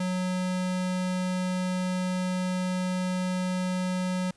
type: tone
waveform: square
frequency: 183.4 Hz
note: F#3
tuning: 15 cents flat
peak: -27 dBFS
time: 0-4.31 s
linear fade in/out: 5 ms
effects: pink hiss -62 dBFS RMS until 4.36 s + resampled to 24000 Hz